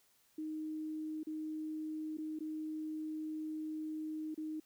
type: tone with dropouts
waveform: sine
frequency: 311.1 Hz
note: D#4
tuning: in tune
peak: -38 dBFS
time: 0.38-4.6 s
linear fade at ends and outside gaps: 5 ms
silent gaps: 1.233-1.269 / 2.172-2.183 / 2.39-2.405 / 4.345-4.376 s
effects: white hiss -71 dBFS RMS until 4.65 s